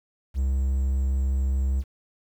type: tone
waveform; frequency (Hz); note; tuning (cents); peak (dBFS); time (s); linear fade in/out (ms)
triangle; 66.5; C2; +29; -19; 0.34-1.84; 50
effects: 9-bit